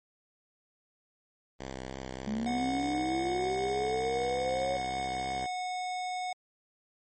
5% pulse tone with vibrato, 65.41 Hz, C2, in tune, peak -27 dBFS, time 1.59-5.47 s, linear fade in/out 20 ms, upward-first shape sine, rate 3.3 Hz, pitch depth 31 cents each way
sine linear sweep, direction up, 207.7 to 555 Hz, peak -30 dBFS, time 2.27-4.77 s, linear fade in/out 5 ms
square tone, 732 Hz, F#5, 19 cents flat, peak -33 dBFS, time 2.46-6.33 s, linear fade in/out 5 ms
effects MP3 32 kbps

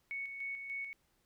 sine tone with tremolo, 2218 Hz, C#7, in tune, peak -37 dBFS, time 0.11-0.93 s, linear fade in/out 0 ms, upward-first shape square, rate 3.4 Hz, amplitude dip 45%, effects pink hiss -75 dBFS RMS until 1.25 s

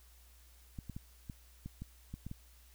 clicks, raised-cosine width 5 ms, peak -30 dBFS, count 9, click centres 0.788 / 0.897 / 0.965 / 1.298 / 1.66 / 1.82 / 2.14 / 2.266 / 2.314 s, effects added 60 Hz sine -59 dBFS peak until 2.74 s + white hiss -65 dBFS RMS until 2.74 s

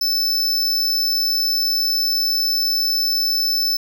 square tone, 5274 Hz, E8, in tune, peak -17 dBFS, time 0.01-3.77 s, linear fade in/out 5 ms, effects 9-bit

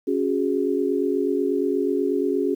sine chord, C# suspended fourth, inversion none, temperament equal with one note detuned, 277.2 / 367 / 415.3 Hz, C#4 / F#4 / G#4, 0 / -14 / 0 cents, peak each -24 dBFS, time 0.07-2.55 s, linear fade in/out 10 ms, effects 9-bit

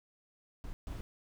brown noise bursts at uneven times, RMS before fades -41 dBFS, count 2, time 0.64-0.73 / 0.87-1.01 s, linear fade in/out 0 ms, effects none

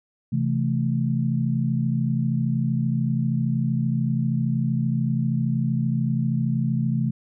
sine chord, A minor, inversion first, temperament just, 132 / 165 / 220 Hz, C3 / E3 / A3, +16 / +2 / 0 cents, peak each -23 / -26 / -25 dBFS, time 0.32-7.11 s, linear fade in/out 10 ms, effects none

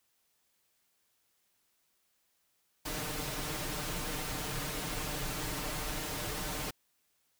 pink noise with comb filter, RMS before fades -37 dBFS, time 2.85-6.71 s, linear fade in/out 10 ms, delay 6.6 ms, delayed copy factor +0.7, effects white hiss -75 dBFS RMS until 7.39 s

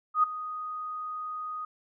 sine tone with ADSR envelope, 1244.5 Hz, D#6, in tune, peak -17 dBFS, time 0.14-1.65 s, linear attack 93 ms, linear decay 10 ms, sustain -16 dB, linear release 4 ms, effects none

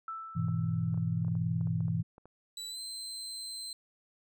sine tone with exponential decay, 1322 Hz, E6, 5 cents sharp, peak -35 dBFS, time 0.08-1.23 s, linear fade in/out 2 ms, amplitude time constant 250 ms
sine chord, E major, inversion first, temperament just, 103.01 / 123.61 / 164.81 Hz, G#2 / B2 / E3, -14 / +2 / 0 cents, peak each -34 / -34 / -31 dBFS, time 0.35-2.03 s, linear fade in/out 20 ms
clicks, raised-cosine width 1 ms, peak -39 dBFS, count 12, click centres 0.484 / 0.943 / 0.976 / 1.248 / 1.282 / 1.353 / 1.611 / 1.672 / 1.806 / 1.882 / 2.181 / 2.256 s
30% pulse tone with pitch glide, 3951 to 4105 Hz, B7 to C8, 0 to -34 cents, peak -36 dBFS, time 2.57-3.73 s, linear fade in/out 2 ms, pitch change +66 cents, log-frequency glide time 2.69-2.8 s
effects none

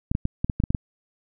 clicks, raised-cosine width 5 ms, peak -10 dBFS, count 9, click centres 0.115 / 0.151 / 0.254 / 0.445 / 0.498 / 0.601 / 0.638 / 0.705 / 0.748 s, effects none

